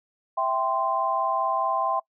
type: chord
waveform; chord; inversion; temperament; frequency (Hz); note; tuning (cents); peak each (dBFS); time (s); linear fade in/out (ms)
sine; C major; first; equal with one note detuned; 659.3 / 784 / 1040.5; E5 / G5 / C6; 0 / 0 / -10; -28 / -27 / -25; 0.37-2; 10
effects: noise-tail reverb RT60 0.1 s tail -23 dB re dry